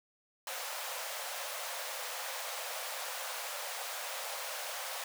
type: high-pass noise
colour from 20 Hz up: pink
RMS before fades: -40 dBFS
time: 0.47-5.04 s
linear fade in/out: 2 ms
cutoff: 500 Hz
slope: 96 dB/octave
effects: none